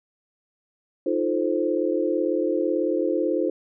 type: chord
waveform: sine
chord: F dominant seventh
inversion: third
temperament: equal with one note detuned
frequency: 311.1 / 349.2 / 437.5 / 523.3 Hz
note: Eb4 / F4 / A4 / C5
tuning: 0 / 0 / -10 / 0 cents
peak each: -26 / -25 / -28 / -26 dBFS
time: 1.06-3.5 s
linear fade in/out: 5 ms
effects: none